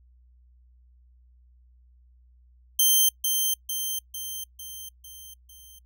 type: tone with echo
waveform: 5% pulse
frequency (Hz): 3136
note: G7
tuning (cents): 0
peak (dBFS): -9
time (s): 2.79-3.09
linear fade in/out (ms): 5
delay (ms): 450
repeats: 6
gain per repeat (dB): -5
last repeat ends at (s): 5.79
effects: noise-tail reverb RT60 0.1 s tail -25 dB re dry + added 61 Hz sine -54 dBFS peak until 5.85 s